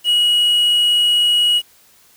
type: tone with quantisation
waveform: triangle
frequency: 2906 Hz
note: F#7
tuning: 32 cents flat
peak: -10 dBFS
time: 0.04-1.62 s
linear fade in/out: 50 ms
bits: 6
effects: white hiss -51 dBFS RMS until 2.16 s